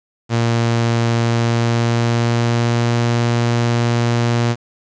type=tone with pitch glide; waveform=sawtooth; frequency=116.54 to 118.37 Hz; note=A#2 to A#2; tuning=0 to +27 cents; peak=-10 dBFS; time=0.29-4.56 s; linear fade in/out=50 ms; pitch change=+27 cents; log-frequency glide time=1.22-2.98 s; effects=resampled to 16000 Hz + 7-bit